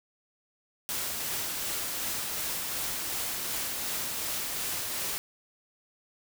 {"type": "noise with tremolo", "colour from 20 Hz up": "white", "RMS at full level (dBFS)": -32, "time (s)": [0.89, 5.18], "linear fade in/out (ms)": 0, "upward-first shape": "triangle", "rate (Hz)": 2.7, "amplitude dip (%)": 25, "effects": []}